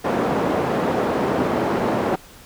white band-pass noise, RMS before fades -21 dBFS, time 0.04-2.16 s, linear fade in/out 10 ms, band 150 to 640 Hz, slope 12 dB/octave, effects pink hiss -45 dBFS RMS until 2.45 s

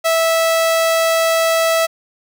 sawtooth tone, 655 Hz, E5, 11 cents flat, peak -9 dBFS, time 0.04-1.87 s, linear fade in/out 20 ms, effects none

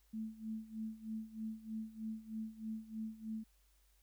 sine tone with tremolo, 220 Hz, A3, in tune, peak -38 dBFS, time 0.13-3.44 s, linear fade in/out 10 ms, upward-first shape sine, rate 3.2 Hz, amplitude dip 85%, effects added 50 Hz sine -69 dBFS peak until 4.02 s + white hiss -75 dBFS RMS until 4.02 s

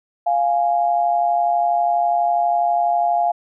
sine tone pair together, 698.5 / 830.7 Hz, F5 / G#5, 0 / 0 cents, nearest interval minor third, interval 300 cents, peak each -16 / -21 dBFS, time 0.26-3.32 s, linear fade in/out 10 ms, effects none

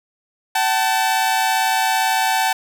sawtooth tone pair together, 762.2 / 880 Hz, G5 / A5, -49 / 0 cents, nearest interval major second, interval 249 cents, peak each -15 dBFS, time 0.55-2.53 s, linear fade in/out 5 ms, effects none

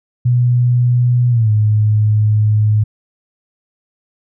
sine tone with pitch glide, 122.6 to 106.73 Hz, B2 to G#2, -12 to +48 cents, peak -9 dBFS, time 0.25-2.84 s, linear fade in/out 10 ms, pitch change -240 cents, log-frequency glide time 1.3-1.5 s, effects none

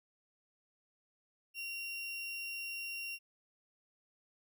35% pulse tone, 2754 Hz, F7, 25 cents flat, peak -38 dBFS, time 1.54-3.19 s, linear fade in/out 50 ms, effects none

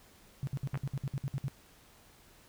sine tone bursts, 135.9 Hz, C#3, 34 cents flat, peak -31 dBFS, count 11, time 0.43-1.482 s, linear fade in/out 0 ms, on 42 ms, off 59 ms
clicks, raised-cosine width 0.5 ms, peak -26 dBFS, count 2, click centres 0.744 / 0.755 s
effects pink hiss -60 dBFS RMS until 2.48 s

